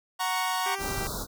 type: chord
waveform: sawtooth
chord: F# major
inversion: none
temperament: equal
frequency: 740 / 932.3 / 1108.7 Hz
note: F#5 / A#5 / C#6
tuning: 0 / 0 / 0 cents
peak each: -27 dBFS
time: 0.19-0.76 s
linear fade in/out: 20 ms
type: tone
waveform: 10% pulse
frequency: 392 Hz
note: G4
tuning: in tune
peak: -24 dBFS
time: 0.66-1.07 s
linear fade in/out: 2 ms
type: band-stop noise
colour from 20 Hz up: pink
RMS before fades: -33 dBFS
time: 0.78-1.27 s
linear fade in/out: 50 ms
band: 1500 to 3700 Hz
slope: 96 dB/octave
effects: none